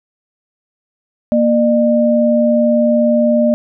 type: tone pair together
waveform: sine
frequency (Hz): 234.5 / 603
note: A#3 / D5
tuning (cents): +11 / +46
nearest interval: octave + major third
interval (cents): 1635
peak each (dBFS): -12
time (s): 1.32-3.54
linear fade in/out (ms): 0
effects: none